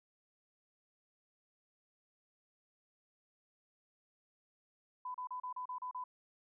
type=tone bursts; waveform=sine; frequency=1002 Hz; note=B5; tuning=25 cents sharp; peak=-39 dBFS; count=8; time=5.05-6.04 s; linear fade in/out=5 ms; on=94 ms; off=34 ms; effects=none